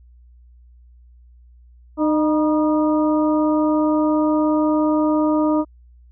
harmonic tone with a mistuned harmonic, 305.7 Hz, D#4, 30 cents flat, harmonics 1 / 2 / 3 / 4, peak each -16 / -22 / -26 / -28 dBFS, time 1.97-5.65 s, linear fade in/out 50 ms, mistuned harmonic 3, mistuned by +67 cents, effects added 60 Hz sine -45 dBFS peak until 6.11 s

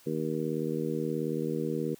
harmonic tone, 78.6 Hz, D#2, 18 cents sharp, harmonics 2 / 3 / 4 / 5 / 6, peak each -35 / -35 / -35 / -35 / -35 dBFS, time 0.06-1.95 s, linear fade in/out 10 ms, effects white hiss -58 dBFS RMS until 1.99 s

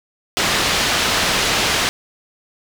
white low-pass noise, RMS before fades -18 dBFS, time 0.37-1.89 s, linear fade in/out 0 ms, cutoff 4300 Hz, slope 12 dB/octave, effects none

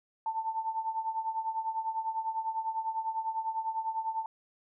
sine tone with tremolo, 890 Hz, A5, 20 cents sharp, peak -27 dBFS, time 0.26-4.26 s, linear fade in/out 2 ms, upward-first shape triangle, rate 10 Hz, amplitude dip 80%, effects none

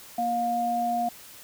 sine tone pair together, 236.9 / 710 Hz, A#3 / F5, +28 / +28 cents, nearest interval octave + perfect fifth, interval 1900 cents, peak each -32 / -24 dBFS, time 0.18-1.09 s, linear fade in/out 5 ms, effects white hiss -47 dBFS RMS until 1.43 s

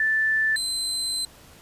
sine / 30% pulse tone pair in turn, 1760 / 4074 Hz, A6 / C8, 0 / -47 cents, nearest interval octave + minor third, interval 1453 cents, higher second, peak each -19 / -22 dBFS, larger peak first, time 0-0.56 / 0.56-1.25 s, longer second, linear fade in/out 2 ms, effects pink hiss -50 dBFS RMS until 1.61 s + resampled to 32000 Hz

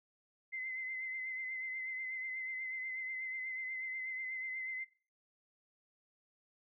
sine tone with vibrato, 2058 Hz, C7, 29 cents flat, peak -38 dBFS, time 0.52-4.85 s, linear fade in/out 20 ms, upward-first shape sine, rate 8.2 Hz, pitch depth 30 cents each way, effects noise-tail reverb RT60 0.4 s tail -22 dB re dry

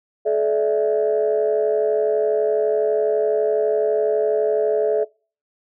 sine chord, A suspended fourth, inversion none, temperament equal with one note detuned, 430.2 / 587.3 / 659.3 Hz, A4 / D5 / E5, -39 / 0 / 0 cents, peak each -18 / -22 / -21 dBFS, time 0.25-5.05 s, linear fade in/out 20 ms, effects noise-tail reverb RT60 0.4 s tail -26 dB re dry + tanh soft clip ceiling -9 dBFS

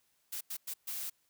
blue noise bursts at uneven times, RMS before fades -39 dBFS, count 4, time 0.32-0.41 / 0.5-0.57 / 0.67-0.74 / 0.87-1.1 s, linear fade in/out 10 ms, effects white hiss -74 dBFS RMS until 1.29 s

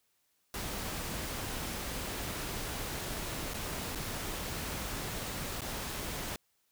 pink noise with dropouts, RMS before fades -38 dBFS, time 0.54-6.36 s, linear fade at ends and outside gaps 1 ms, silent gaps 3.536-3.542 / 3.95-3.956 / 5.608-5.618 s, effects white hiss -75 dBFS RMS until 6.71 s

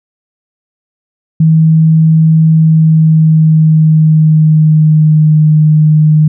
sine tone with pitch glide, 159.7 to 153.9 Hz, D#3 to D#3, +45 to -19 cents, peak -3 dBFS, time 1.4-6.28 s, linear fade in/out 5 ms, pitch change -64 cents, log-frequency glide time 2.51-5.46 s, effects none

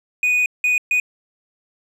triangle tone bursts at uneven times, 2477 Hz, D#7, 8 cents flat, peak -13 dBFS, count 3, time 0.23-0.46 / 0.64-0.78 / 0.91-1 s, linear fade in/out 2 ms, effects resampled to 32000 Hz

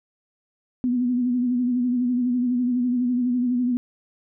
sine tone with vibrato, 246.9 Hz, B3, in tune, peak -19 dBFS, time 0.84-3.77 s, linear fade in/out 0 ms, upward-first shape sine, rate 12 Hz, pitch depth 48 cents each way, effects none

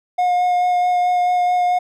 triangle tone with vibrato, 718 Hz, F5, 48 cents sharp, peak -12 dBFS, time 0.18-1.79 s, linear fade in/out 10 ms, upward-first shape sine, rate 4.6 Hz, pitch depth 11 cents each way, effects none

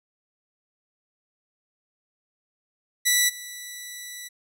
10% pulse tone with level steps, 1966 Hz, B6, 8 cents flat, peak -9 / -27 dBFS, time 3.05-4.29 s, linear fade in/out 20 ms, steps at 3.28 s, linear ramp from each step 20 ms, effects none

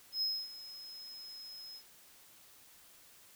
triangle tone with ADSR envelope, 5130 Hz, E8, 48 cents flat, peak -29 dBFS, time 0.12-1.83 s, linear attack 98 ms, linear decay 260 ms, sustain -16 dB, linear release 72 ms, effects white hiss -60 dBFS RMS until 3.35 s

